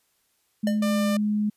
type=tone with pitch glide; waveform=sine; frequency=212.6 to 209.9 Hz; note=G#3 to G#3; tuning=+41 to +19 cents; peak=-21 dBFS; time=0.63-1.5 s; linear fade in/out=10 ms; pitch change=-22 cents; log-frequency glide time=0.92-1.04 s
type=tone with exponential decay; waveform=square; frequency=601 Hz; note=D5; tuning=40 cents sharp; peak=-24 dBFS; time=0.67-0.85 s; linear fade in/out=2 ms; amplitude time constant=37 ms
type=tone; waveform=sawtooth; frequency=597 Hz; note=D5; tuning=28 cents sharp; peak=-23 dBFS; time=0.82-1.17 s; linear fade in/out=5 ms
effects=white hiss -69 dBFS RMS until 1.56 s + resampled to 32000 Hz

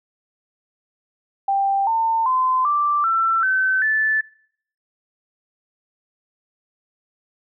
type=tone with pitch steps; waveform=sine; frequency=788 / 900 / 1027.8 / 1173.9 / 1340.7 / 1531.1 / 1748.7 Hz; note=G5 / A5 / C6 / D6 / E6 / G6 / A6; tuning=+9 / +39 / -31 / -1 / +29 / -41 / -11 cents; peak=-16 dBFS; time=1.48-4.21 s; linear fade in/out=5 ms; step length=390 ms; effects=noise-tail reverb RT60 0.6 s tail -21 dB re dry

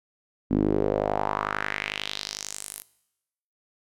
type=tone with band-pass filter sweep; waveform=sawtooth; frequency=51.1 Hz; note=G#1; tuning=27 cents flat; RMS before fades=-28 dBFS; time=0.5-2.83 s; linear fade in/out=20 ms; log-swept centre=250 to 12000 Hz; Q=3; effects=noise-tail reverb RT60 0.9 s tail -20 dB re dry

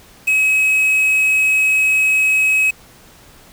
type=tone with quantisation; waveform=triangle; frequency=2555 Hz; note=D#7; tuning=45 cents sharp; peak=-10 dBFS; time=0.27-2.71 s; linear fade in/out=10 ms; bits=5; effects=pink hiss -45 dBFS RMS until 3.52 s

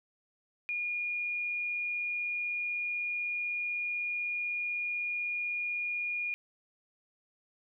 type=tone; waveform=sine; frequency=2432 Hz; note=D#7; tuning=40 cents flat; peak=-31 dBFS; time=0.69-6.34 s; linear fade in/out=0 ms; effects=none

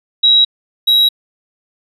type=tone pair in turn; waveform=sine / triangle; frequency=3856 / 3856 Hz; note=B7 / B7; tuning=-42 / -42 cents; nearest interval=unison; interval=0 cents; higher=neither; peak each=-6 dBFS; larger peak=neither; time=0.23-0.45 / 0.87-1.09 s; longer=neither; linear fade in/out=10 ms; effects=resampled to 32000 Hz

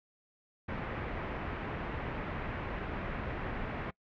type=low-pass noise; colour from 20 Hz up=pink; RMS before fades=-38 dBFS; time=0.68-3.91 s; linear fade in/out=10 ms; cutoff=2300 Hz; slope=24 dB/octave; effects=noise-tail reverb RT60 0.1 s tail -24 dB re dry

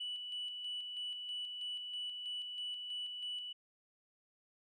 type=tone with tremolo; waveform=sine; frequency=2960 Hz; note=F#7; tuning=in tune; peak=-37 dBFS; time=0-3.53 s; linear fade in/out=10 ms; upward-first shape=square; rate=3.1 Hz; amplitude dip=40%; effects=tanh soft clip ceiling -35 dBFS

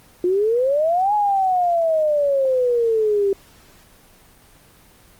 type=exponential two-way sweep; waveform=sine; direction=up then down; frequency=349.2 to 846 to 389.2 Hz; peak=-15 dBFS; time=0.24-3.33 s; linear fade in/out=2 ms; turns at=1.14 s; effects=pink hiss -50 dBFS RMS until 5.19 s + Opus 24 kbps

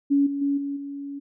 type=tone with level steps; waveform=sine; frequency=281.4 Hz; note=C#4; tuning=26 cents sharp; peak=-16 / -25 / -20 / -26 / -31 dBFS; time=0.1-1.2 s; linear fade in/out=20 ms; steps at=0.26 / 0.41 / 0.57 / 0.76 s; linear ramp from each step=10 ms; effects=none

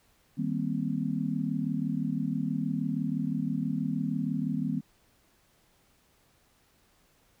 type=chord; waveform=sine; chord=C minor seventh; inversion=first; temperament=just; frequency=156.98 / 196.22 / 235.5 / 261.6 Hz; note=Eb3 / G3 / Bb3 / C4; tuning=+16 / +2 / +18 / 0 cents; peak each=-33 dBFS; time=0.37-4.81 s; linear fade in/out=20 ms; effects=pink hiss -66 dBFS RMS until 7.4 s

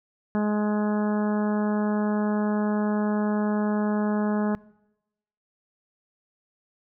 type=harmonic tone; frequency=210 Hz; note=G#3; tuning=19 cents sharp; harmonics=1 / 2 / 3 / 4 / 5 / 6 / 7 / 8; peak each=-22 / -31 / -33 / -35 / -38 / -41 / -42 / -42 dBFS; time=0.35-4.55 s; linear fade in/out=0 ms; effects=noise-tail reverb RT60 0.9 s tail -22 dB re dry

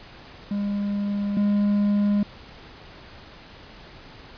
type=tone pair in turn; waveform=triangle; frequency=202.8 / 204.6 Hz; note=G#3 / G#3; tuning=-41 / -26 cents; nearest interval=unison; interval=15 cents; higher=second; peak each=-21 / -16 dBFS; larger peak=second; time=0.51-1.37 / 1.37-2.23 s; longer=neither; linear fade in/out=2 ms; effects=pink hiss -45 dBFS RMS until 4.37 s + resampled to 11025 Hz

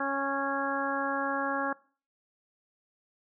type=harmonic tone; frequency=275.9 Hz; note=C#4; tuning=8 cents flat; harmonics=1 / 2 / 3 / 4 / 5 / 6; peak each=-35 / -35 / -35 / -35 / -35 / -35 dBFS; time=0-1.73 s; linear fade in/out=5 ms; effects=noise-tail reverb RT60 0.4 s tail -21 dB re dry

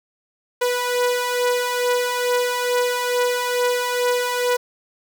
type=beating tone pair; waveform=sawtooth; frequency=490 / 492.3 Hz; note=B4 / B4; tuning=-14 / -6 cents; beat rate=2.3 Hz; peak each=-21 / -16 dBFS; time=0.61-4.57 s; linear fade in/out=10 ms; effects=none

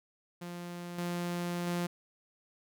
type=tone with level steps; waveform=sawtooth; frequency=174.61 Hz; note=F3; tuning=in tune; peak=-36 / -29 / -27 dBFS; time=0.41-1.87 s; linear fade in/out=10 ms; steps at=0.98 / 1.67 s; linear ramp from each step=2 ms; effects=none

